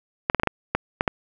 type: clicks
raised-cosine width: 0.5 ms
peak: -4 dBFS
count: 8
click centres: 0.299 / 0.347 / 0.398 / 0.434 / 0.473 / 0.75 / 1.009 / 1.078 s
effects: none